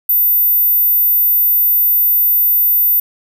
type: tone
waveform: sine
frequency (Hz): 14140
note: A9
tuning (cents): +7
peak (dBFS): -9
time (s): 0.09-3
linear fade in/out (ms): 5
effects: none